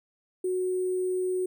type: tone with sample-and-hold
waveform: sine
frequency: 368.1 Hz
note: F#4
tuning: 9 cents flat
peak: -25 dBFS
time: 0.44-1.46 s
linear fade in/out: 5 ms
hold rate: 8820 Hz
effects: none